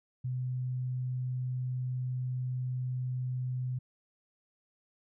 sine tone, 126.8 Hz, B2, 46 cents sharp, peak -31 dBFS, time 0.24-3.79 s, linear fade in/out 10 ms, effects none

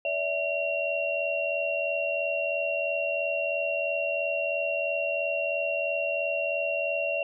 sine tone cluster, 572 / 655 / 2748 Hz, D5 / E5 / F7, -46 / -11 / -29 cents, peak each -30 dBFS, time 0.05-7.23 s, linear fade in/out 2 ms, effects none

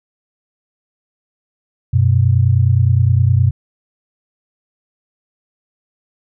sine tone pair together, 94.42 / 124.1 Hz, F#2 / B2, +36 / +9 cents, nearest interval perfect fourth, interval 473 cents, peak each -12 dBFS, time 1.93-3.51 s, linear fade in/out 10 ms, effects none

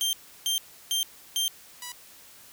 sawtooth tone bursts, 3161 Hz, G7, 14 cents sharp, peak -21 dBFS, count 4, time 0.01-1.48 s, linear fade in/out 0 ms, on 120 ms, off 330 ms
5% pulse tone, 980 Hz, B5, 14 cents flat, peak -24 dBFS, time 1.82-1.92 s, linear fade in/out 2 ms
effects white hiss -51 dBFS RMS until 2.52 s

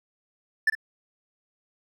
triangle tone with echo, 1760 Hz, A6, in tune, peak -15 dBFS, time 0.67-0.7 s, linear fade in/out 5 ms, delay 52 ms, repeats 1, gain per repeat -12 dB, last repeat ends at 0.752 s, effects none

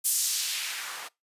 blue noise with band-pass filter sweep, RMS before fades -30 dBFS, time 0.04-1.09 s, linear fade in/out 20 ms, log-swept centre 10000 to 770 Hz, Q 1.1, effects noise-tail reverb RT60 0.2 s tail -23 dB re dry + resampled to 32000 Hz

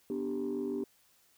sine chord, G major, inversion first, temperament equal, 246.9 / 293.7 / 392 Hz, B3 / D4 / G4, 0 / 0 / 0 cents, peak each -36 / -36 / -34 dBFS, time 0.1-0.84 s, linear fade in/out 2 ms, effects tanh soft clip ceiling -27 dBFS + white hiss -67 dBFS RMS until 1.37 s

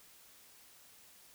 silence, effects white hiss -60 dBFS RMS until 1.34 s

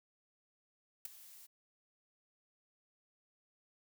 blue noise with ADSR envelope, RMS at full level -39 dBFS, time 1.05-1.47 s, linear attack 4 ms, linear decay 11 ms, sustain -17 dB, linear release 18 ms, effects none

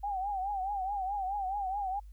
sine tone with vibrato, 784 Hz, G5, in tune, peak -31 dBFS, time 0.03-2 s, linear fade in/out 10 ms, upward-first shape triangle, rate 4.7 Hz, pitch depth 120 cents each way, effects added 50 Hz sine -46 dBFS peak until 2.12 s + white hiss -75 dBFS RMS until 2.12 s

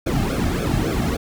brown noise with flanger, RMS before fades -21 dBFS, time 0.06-1.17 s, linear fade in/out 10 ms, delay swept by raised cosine 1 to 2.1 ms, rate 3.6 Hz, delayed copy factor -1, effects none

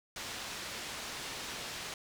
white low-pass noise, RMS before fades -42 dBFS, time 0.16-1.94 s, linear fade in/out 2 ms, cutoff 5200 Hz, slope 12 dB/octave, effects none

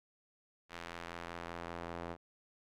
sawtooth tone with band-pass filter sweep, 85.2 Hz, F2, 42 cents flat, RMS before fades -45 dBFS, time 0.69-2.17 s, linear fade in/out 50 ms, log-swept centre 2100 to 730 Hz, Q 0.7, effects none

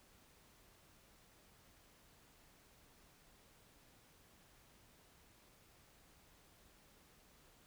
silence, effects pink hiss -67 dBFS RMS until 7.66 s

